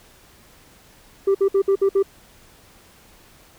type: tone bursts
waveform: sine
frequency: 392 Hz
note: G4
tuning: in tune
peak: -11 dBFS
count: 6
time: 1.27-2.028 s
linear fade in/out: 10 ms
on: 78 ms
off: 58 ms
effects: tanh soft clip ceiling -13 dBFS + pink hiss -51 dBFS RMS until 3.58 s

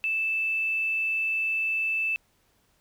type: tone with quantisation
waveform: sine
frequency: 2637 Hz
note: E7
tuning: in tune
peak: -24 dBFS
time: 0.04-2.16 s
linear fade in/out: 0 ms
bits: 9
effects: pink hiss -67 dBFS RMS until 2.8 s

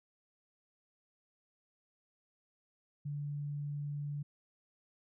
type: tone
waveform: sine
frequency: 145.2 Hz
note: D3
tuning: 19 cents flat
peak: -36 dBFS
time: 3.05-4.23 s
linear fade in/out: 10 ms
effects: none

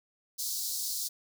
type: high-pass noise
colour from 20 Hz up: pink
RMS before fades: -34 dBFS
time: 0.38-1.09 s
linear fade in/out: 20 ms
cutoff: 4200 Hz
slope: 48 dB/octave
effects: none

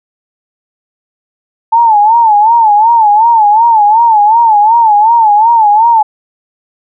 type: tone with vibrato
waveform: sine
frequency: 880 Hz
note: A5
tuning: in tune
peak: -3 dBFS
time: 1.72-6.03 s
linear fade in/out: 10 ms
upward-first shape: sine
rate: 2.7 Hz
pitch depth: 120 cents each way
effects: none

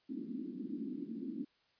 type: band-pass noise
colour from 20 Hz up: white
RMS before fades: -42 dBFS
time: 0.09-1.45 s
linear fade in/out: 10 ms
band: 210 to 300 Hz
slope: 48 dB/octave
effects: white hiss -73 dBFS RMS until 1.79 s + resampled to 11025 Hz

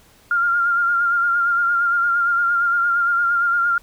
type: tone with vibrato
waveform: sine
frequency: 1396.9 Hz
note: F6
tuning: in tune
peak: -15 dBFS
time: 0.31-3.78 s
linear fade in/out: 2 ms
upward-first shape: sine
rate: 8.7 Hz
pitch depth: 33 cents each way
effects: pink hiss -52 dBFS RMS until 3.82 s

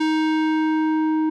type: tone with low-pass filter sweep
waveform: square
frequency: 313.4 Hz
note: D#4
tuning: 13 cents sharp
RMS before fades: -20 dBFS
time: 0-1.3 s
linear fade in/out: 10 ms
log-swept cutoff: 4600 to 810 Hz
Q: 0.8
effects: none

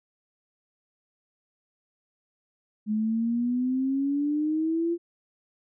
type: exponential sweep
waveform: sine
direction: up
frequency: 210.7 to 344.9 Hz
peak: -23 dBFS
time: 2.86-4.98 s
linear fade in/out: 50 ms
effects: none

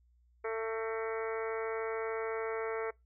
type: harmonic tone with a mistuned harmonic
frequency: 223.3 Hz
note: A3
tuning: 26 cents sharp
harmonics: 2 / 3 / 4 / 5 / 6 / 7 / 8 / 9 / 10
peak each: -34 / -44 / -45 / -46 / -44 / -49 / -49 / -49 / -48 dBFS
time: 0.44-2.91 s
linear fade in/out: 10 ms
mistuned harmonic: 8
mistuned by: +42 cents
effects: noise-tail reverb RT60 0.2 s tail -23 dB re dry + added 60 Hz sine -64 dBFS peak until 3.05 s

